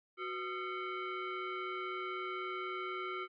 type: tone with frequency modulation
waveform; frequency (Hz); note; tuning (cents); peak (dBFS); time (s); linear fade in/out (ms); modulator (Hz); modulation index
sine; 493.9; B4; 0; -37; 0.17-3.28; 50; 864; 2.2
effects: none